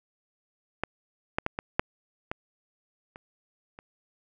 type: clicks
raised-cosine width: 0.5 ms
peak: -12 / -10 / -12 / -15 / -6 / -16 / -28 / -29 dBFS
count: 8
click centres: 0.836 / 1.385 / 1.464 / 1.589 / 1.795 / 2.315 / 3.159 / 3.789 s
effects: none